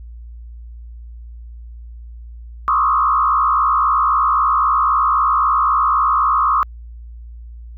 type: tone with frequency modulation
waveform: sine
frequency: 1174.7 Hz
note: D6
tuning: in tune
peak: -12 dBFS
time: 2.68-6.63 s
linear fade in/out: 0 ms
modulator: 63.8 Hz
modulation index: 1.9
effects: added 58 Hz sine -32 dBFS peak until 7.77 s